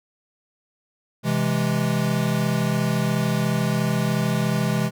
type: chord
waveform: square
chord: C augmented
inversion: none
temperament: equal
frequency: 130.81 / 164.81 / 207.7 Hz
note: C3 / E3 / G#3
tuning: 0 / 0 / 0 cents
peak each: -25 dBFS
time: 1.23-4.91 s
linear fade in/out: 50 ms
effects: none